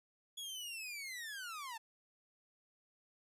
sawtooth linear sweep, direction down, 3387 to 863 Hz, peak -40 dBFS, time 0.37-1.78 s, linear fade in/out 10 ms, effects resampled to 32000 Hz

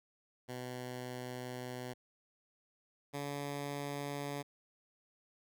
10% pulse tone pair in turn, 125.3 / 142.82 Hz, B2 / D3, +25 / -48 cents, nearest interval major second, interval 227 cents, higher second, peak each -33 / -30 dBFS, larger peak second, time 0.48-1.94 / 3.13-4.43 s, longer first, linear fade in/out 20 ms, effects none

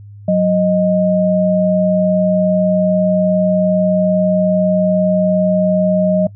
sine tone pair together, 184.46 / 621 Hz, F#3 / D#5, -5 / -3 cents, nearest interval octave + major sixth, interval 2102 cents, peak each -13 dBFS, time 0.28-6.27 s, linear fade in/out 5 ms, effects noise-tail reverb RT60 0.1 s tail -22 dB re dry + added 102 Hz sine -33 dBFS peak until 6.35 s

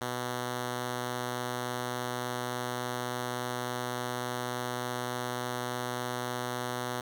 5% pulse tone, 123.47 Hz, B2, in tune, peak -21 dBFS, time 0.01-7.01 s, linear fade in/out 5 ms, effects none

